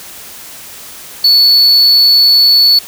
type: tone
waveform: triangle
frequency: 4435 Hz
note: C#8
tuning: in tune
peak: -3 dBFS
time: 1.24-2.79 s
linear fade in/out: 5 ms
effects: white hiss -31 dBFS RMS until 2.87 s